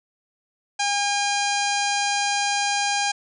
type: harmonic tone with a mistuned harmonic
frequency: 810 Hz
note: G#5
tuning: 43 cents flat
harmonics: 1 / 2 / 3 / 4 / 5 / 6 / 7 / 8 / 9 / 10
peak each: -24 / -29 / -29 / -32 / -33 / -31 / -35 / -31 / -37 / -34 dBFS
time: 0.79-3.12 s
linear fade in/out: 10 ms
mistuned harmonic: 4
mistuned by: -22 cents
effects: none